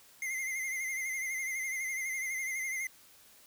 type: tone with vibrato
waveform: square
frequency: 2088 Hz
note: C7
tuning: 4 cents flat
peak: -34 dBFS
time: 0.22-2.87 s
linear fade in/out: 2 ms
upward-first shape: sine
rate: 12 Hz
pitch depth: 52 cents each way
effects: white hiss -59 dBFS RMS until 3.46 s